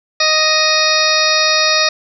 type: harmonic tone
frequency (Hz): 622.3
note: D#5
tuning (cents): 0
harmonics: 1 / 2 / 3 / 4 / 6 / 7 / 8 / 9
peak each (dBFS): -19 / -19 / -19 / -19 / -19 / -19 / -19 / -19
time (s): 0.2-1.89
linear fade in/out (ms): 5
effects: none